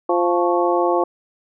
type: harmonic tone with a mistuned harmonic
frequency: 174.61 Hz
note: F3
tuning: in tune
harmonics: 2 / 3 / 4 / 5 / 6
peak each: -19 / -21 / -22 / -23 / -24 dBFS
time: 0.09-1.04 s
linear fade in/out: 5 ms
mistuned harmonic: 6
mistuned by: +91 cents
effects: none